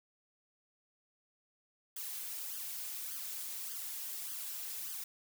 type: noise with flanger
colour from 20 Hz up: blue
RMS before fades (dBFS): -42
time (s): 1.96-5.04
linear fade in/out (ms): 5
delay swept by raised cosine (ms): 0.62 to 4.12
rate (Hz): 1.7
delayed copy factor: +0.75
effects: none